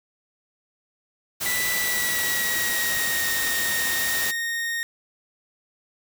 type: noise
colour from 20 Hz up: white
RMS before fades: -27 dBFS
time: 1.4-4.32 s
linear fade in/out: 20 ms
type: tone with pitch glide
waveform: 40% pulse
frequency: 1975.5 to 1853.9 Hz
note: B6 to A#6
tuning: 0 to -10 cents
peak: -24 dBFS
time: 1.46-4.83 s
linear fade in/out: 0 ms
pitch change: -110 cents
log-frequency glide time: 1.73-3.26 s
effects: none